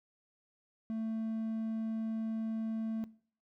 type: tone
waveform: triangle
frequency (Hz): 222.5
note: A3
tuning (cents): +20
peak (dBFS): -32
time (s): 0.9-3.04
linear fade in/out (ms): 0
effects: noise-tail reverb RT60 0.5 s tail -20 dB re dry